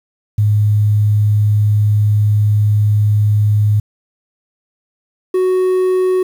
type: tone pair in turn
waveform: sine / triangle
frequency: 105 / 370.4 Hz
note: G#2 / F#4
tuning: +19 / +2 cents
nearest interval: octave + minor seventh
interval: 2183 cents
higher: second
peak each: -9 dBFS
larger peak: neither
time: 0.38-3.8 / 5.34-6.23 s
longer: first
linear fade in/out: 5 ms
effects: 7-bit